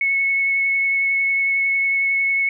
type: tone with vibrato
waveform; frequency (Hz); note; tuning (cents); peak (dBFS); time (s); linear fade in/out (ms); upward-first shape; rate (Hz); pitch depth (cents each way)
sine; 2200; C#7; -14; -16; 0.01-2.49; 2; triangle; 11; 11
effects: none